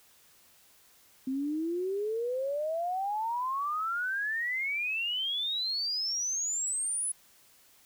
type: exponential sweep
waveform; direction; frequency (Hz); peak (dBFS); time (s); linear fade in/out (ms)
sine; up; 258.1 to 10310; -29; 1.27-7.12; 5
effects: white hiss -61 dBFS RMS until 7.85 s